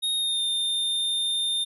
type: tone with pitch glide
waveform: square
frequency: 3729 to 3623 Hz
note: A#7 to A7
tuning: 0 to +50 cents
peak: -24 dBFS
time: 0.02-1.65 s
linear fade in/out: 20 ms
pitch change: -50 cents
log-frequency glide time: 0.15-0.42 s
effects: none